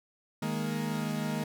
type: chord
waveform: 40% pulse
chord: D# suspended fourth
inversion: none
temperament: equal with one note detuned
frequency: 155.56 / 207.7 / 233.9 Hz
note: D#3 / G#3 / A#3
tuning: 0 / 0 / +6 cents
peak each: -34 dBFS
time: 0.42-1.44 s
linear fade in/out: 5 ms
effects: none